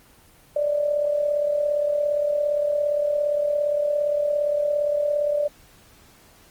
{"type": "tone with amplitude modulation", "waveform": "sine", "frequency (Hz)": 587.3, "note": "D5", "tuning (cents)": 0, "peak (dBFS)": -17, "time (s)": [0.56, 5.48], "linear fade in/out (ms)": 5, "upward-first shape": "sine", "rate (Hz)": 37.4, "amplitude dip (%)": 55, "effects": ["pink hiss -53 dBFS RMS until 6.5 s", "Opus 24 kbps"]}